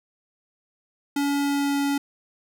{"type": "tone with pitch glide", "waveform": "square", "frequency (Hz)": [283.6, 281.8], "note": ["C#4", "C#4"], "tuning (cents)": [40, 29], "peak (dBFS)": -22, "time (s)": [1.16, 1.98], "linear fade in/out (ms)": 5, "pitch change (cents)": -11, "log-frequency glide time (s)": [1.41, 1.8], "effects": []}